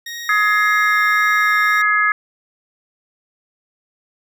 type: tone with vibrato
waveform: 20% pulse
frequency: 1864.7 Hz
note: A#6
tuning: in tune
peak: -22 dBFS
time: 0.06-1.82 s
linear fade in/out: 5 ms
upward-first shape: sine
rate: 1.8 Hz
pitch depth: 14 cents each way
type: harmonic tone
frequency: 420 Hz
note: G#4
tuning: 19 cents sharp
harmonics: 3 / 4 / 5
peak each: -17 / -16 / -19 dBFS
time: 0.29-2.12 s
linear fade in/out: 2 ms
effects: none